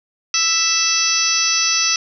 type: harmonic tone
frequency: 659.3 Hz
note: E5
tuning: in tune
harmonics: 2 / 3 / 4 / 5 / 6 / 7 / 8 / 9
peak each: -26 / -29 / -22 / -29 / -27 / -24 / -20 / -19 dBFS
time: 0.34-1.96 s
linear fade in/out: 2 ms
effects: none